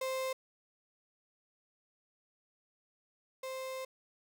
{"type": "tone pair in turn", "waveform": "35% pulse", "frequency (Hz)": [523.3, 523.3], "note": ["C5", "C5"], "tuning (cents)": [0, 0], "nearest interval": "unison", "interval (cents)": 0, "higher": "neither", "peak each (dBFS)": [-32, -37], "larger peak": "first", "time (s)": [[0.01, 0.33], [3.43, 3.85]], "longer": "second", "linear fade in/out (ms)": 5, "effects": []}